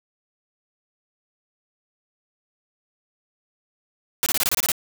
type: noise bursts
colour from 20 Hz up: white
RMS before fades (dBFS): -21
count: 9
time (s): 4.23-4.718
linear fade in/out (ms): 0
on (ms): 32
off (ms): 25
effects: none